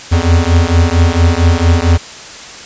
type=beating tone pair; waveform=square; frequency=82.41 / 86.81 Hz; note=E2 / F2; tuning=0 / -10 cents; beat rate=4.4 Hz; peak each=-11 dBFS; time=0.11-1.98 s; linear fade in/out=20 ms; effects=white hiss -30 dBFS RMS until 2.65 s + resampled to 16000 Hz